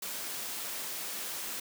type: high-pass noise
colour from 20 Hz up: white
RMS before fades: -38 dBFS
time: 0.02-1.6 s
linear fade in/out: 5 ms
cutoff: 160 Hz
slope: 12 dB/octave
effects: none